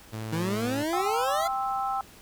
sawtooth tone, 110 Hz, A2, in tune, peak -29 dBFS, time 0.12-0.84 s, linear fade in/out 20 ms
25% pulse exponential sweep, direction up, 155.56 to 698.5 Hz, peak -23 dBFS, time 0.32-1.48 s, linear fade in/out 10 ms
harmonic tone, 262.7 Hz, C4, 7 cents sharp, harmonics 3 / 4 / 5, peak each -28 / -36 / -31 dBFS, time 0.93-2.01 s, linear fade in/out 2 ms
effects pink hiss -51 dBFS RMS until 2.21 s

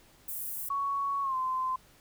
pink high-pass noise, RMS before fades -37 dBFS, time 0.28-0.69 s, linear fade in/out 5 ms, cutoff 11000 Hz, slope 24 dB/octave
sine tone with pitch glide, 1115 to 1034.3 Hz, C#6 to C6, +10 to -20 cents, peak -28 dBFS, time 0.7-1.76 s, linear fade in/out 5 ms, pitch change -130 cents, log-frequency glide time 1.22-1.36 s
effects pink hiss -60 dBFS RMS until 2 s

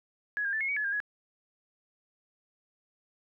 sine tone with pitch steps, 1678 / 1608 / 1759 / 2163 / 2257 / 1706 / 1607 / 1678 Hz, G#6 / G6 / A6 / C#7 / C#7 / G#6 / G6 / G#6, +17 / +44 / -1 / -43 / +31 / +46 / +43 / +17 cents, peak -28 dBFS, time 0.37-1.002 s, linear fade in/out 0 ms, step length 79 ms, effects none

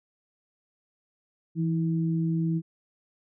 sine tone pair together, 165.09 / 323.2 Hz, E3 / E4, +3 / -34 cents, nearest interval octave, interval 1163 cents, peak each -24 / -31 dBFS, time 1.55-2.62 s, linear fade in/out 50 ms, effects none

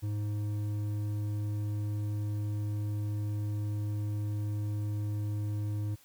triangle tone with hard clipping, 104.3 Hz, G#2, 8 cents sharp, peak -32 dBFS, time 0.02-5.96 s, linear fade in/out 20 ms, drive 10 dB, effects white hiss -61 dBFS RMS until 6.04 s

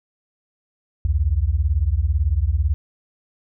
sine beating tone pair, 65 / 83 Hz, C2 / E2, -11 / +12 cents, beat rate 18 Hz, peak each -19 dBFS, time 1.05-2.74 s, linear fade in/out 0 ms, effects none

